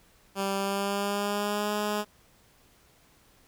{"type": "tone with pitch glide", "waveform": "10% pulse", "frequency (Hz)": [196, 208.9], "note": ["G3", "G#3"], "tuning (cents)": [0, 10], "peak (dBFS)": -19, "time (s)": [0.35, 2.05], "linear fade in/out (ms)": 50, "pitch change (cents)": 110, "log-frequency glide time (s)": [0.55, 1.72], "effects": ["pink hiss -61 dBFS RMS until 3.47 s"]}